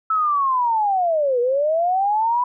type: linear two-way sweep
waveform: sine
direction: down then up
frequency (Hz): 1315 to 472.9 to 996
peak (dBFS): -16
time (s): 0.1-2.44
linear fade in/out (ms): 5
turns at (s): 1.4
effects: none